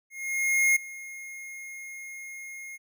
square tone with ADSR envelope, 2145 Hz, C7, 42 cents sharp, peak -19 dBFS, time 0.1-2.78 s, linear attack 660 ms, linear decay 8 ms, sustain -20 dB, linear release 28 ms, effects none

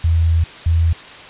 sine tone pair in turn, 82.41 / 82.74 Hz, E2 / E2, 0 / +7 cents, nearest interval unison, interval 7 cents, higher second, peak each -11 dBFS, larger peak neither, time 0.04-0.44 / 0.66-0.93 s, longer first, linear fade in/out 5 ms, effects white hiss -36 dBFS RMS until 1.29 s + resampled to 8000 Hz

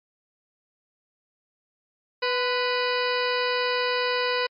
harmonic tone with a mistuned harmonic, 493.9 Hz, B4, in tune, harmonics 1 / 2 / 3 / 4 / 5 / 6 / 8 / 9 / 10, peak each -26 / -29 / -31 / -32 / -33 / -34 / -35 / -36 / -36 dBFS, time 2.22-4.47 s, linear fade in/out 10 ms, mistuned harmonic 2, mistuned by +38 cents, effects MP3 48 kbps

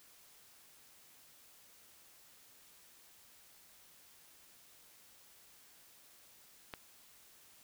click, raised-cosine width 0.3 ms, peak -26 dBFS, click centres 6.738 s, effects white hiss -62 dBFS RMS until 7.63 s

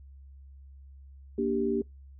sine chord, G minor, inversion first, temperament just, 235.2 / 294 / 392 Hz, Bb3 / D4 / G4, +16 / +2 / 0 cents, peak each -30 / -32 / -28 dBFS, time 1.38-1.82 s, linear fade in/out 5 ms, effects noise-tail reverb RT60 0.2 s tail -26 dB re dry + added 68 Hz sine -47 dBFS peak until 2.19 s

